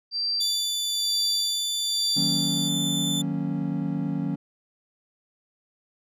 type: tone with tremolo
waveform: sine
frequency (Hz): 4699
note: D8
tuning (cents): 0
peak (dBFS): -23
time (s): 0.11-2.7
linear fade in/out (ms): 50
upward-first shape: sine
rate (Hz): 1.1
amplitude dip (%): 70
type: tone with pitch glide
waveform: sawtooth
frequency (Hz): 3510 to 3530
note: A7 to A7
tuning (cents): -5 to +5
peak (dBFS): -23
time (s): 0.4-3.22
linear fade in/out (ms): 10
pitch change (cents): +10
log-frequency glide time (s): 1.28-1.92
type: chord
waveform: triangle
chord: D# minor seventh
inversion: none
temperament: equal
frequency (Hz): 155.56 / 185 / 233.1 / 277.2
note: D#3 / F#3 / A#3 / C#4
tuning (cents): 0 / 0 / 0 / 0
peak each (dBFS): -28 / -28 / -31 / -28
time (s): 2.16-4.36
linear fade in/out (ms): 10
effects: resampled to 32000 Hz